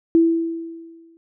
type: tone with exponential decay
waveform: sine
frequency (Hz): 330.9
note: E4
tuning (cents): +7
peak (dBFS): -9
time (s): 0.15-1.17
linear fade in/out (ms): 0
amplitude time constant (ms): 220
effects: none